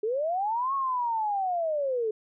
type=linear two-way sweep; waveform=sine; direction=up then down; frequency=410 to 1108.7 to 421.1 Hz; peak=-25 dBFS; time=0.03-2.11 s; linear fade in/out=5 ms; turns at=0.74 s; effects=none